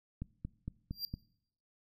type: click train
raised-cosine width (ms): 5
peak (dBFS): -26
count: 5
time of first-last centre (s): 0.22-1.14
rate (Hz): 4.35
type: tone with exponential growth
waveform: square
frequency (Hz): 4748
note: D8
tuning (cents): +18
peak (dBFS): -32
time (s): 0.91-1.05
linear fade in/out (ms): 1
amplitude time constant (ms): 30
effects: noise-tail reverb RT60 0.7 s tail -22 dB re dry